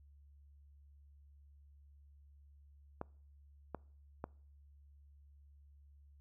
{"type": "clicks", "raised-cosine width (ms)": 1, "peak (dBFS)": -26, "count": 3, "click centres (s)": [3.014, 3.747, 4.241], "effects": ["noise-tail reverb RT60 0.5 s tail -25 dB re dry", "added 71 Hz sine -59 dBFS peak until 6.2 s"]}